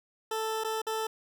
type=tone with dropouts; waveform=20% pulse; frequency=440.8 Hz; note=A4; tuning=3 cents sharp; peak=-25 dBFS; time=0.31-1.07 s; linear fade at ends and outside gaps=5 ms; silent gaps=0.638-0.645 / 0.818-0.867 s; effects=none